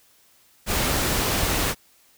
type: noise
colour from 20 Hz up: pink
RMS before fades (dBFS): -23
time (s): 0.66-1.75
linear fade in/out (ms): 50
effects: white hiss -58 dBFS RMS until 2.17 s